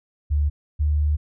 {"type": "tone pair in turn", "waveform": "sine", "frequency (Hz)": [73.42, 74.62], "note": ["D2", "D2"], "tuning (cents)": [0, 28], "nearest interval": "unison", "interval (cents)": 28, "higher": "second", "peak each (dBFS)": -17, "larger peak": "neither", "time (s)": [[0.3, 0.5], [0.79, 1.17]], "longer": "second", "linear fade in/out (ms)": 20, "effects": []}